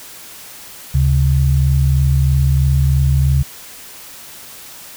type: tone pair together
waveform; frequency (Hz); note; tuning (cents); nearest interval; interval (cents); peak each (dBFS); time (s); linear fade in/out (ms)
sine; 71.89 / 135; D2 / C#3; -36 / -45; major seventh; 1091; -13; 0.94-3.43; 10
effects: white hiss -36 dBFS RMS until 4.96 s